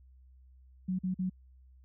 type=tone bursts; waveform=sine; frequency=185 Hz; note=F#3; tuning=in tune; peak=-29 dBFS; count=3; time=0.88-1.298 s; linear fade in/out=10 ms; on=110 ms; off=44 ms; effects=added 64 Hz sine -55 dBFS peak until 1.84 s